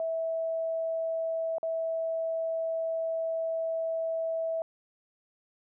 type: tone with dropouts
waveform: sine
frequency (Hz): 653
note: E5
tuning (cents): -17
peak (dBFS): -28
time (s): 0-4.62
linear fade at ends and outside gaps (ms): 1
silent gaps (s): 1.583-1.63
effects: none